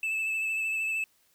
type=tone with vibrato; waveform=triangle; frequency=2625 Hz; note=E7; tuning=8 cents flat; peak=-26 dBFS; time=0.03-1.04 s; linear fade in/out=2 ms; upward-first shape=sine; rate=13 Hz; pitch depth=20 cents each way; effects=white hiss -67 dBFS RMS until 1.34 s